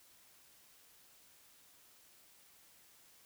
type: silence
effects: white hiss -64 dBFS RMS until 3.25 s